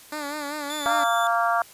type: tone with vibrato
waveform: 10% pulse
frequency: 293.7 Hz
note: D4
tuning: in tune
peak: -21 dBFS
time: 0.12-1.04 s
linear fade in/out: 5 ms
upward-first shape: sine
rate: 5.1 Hz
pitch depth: 66 cents each way
type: tone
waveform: sawtooth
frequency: 3511 Hz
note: A7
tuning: 4 cents flat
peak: -29 dBFS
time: 0.7-1.27 s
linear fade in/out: 0 ms
type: harmonic tone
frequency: 231.3 Hz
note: A#3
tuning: 13 cents flat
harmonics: 3 / 4 / 5 / 6 / 7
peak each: -23 / -28 / -25 / -26 / -33 dBFS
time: 0.86-1.62 s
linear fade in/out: 0 ms
effects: white hiss -48 dBFS RMS until 1.73 s + resampled to 32000 Hz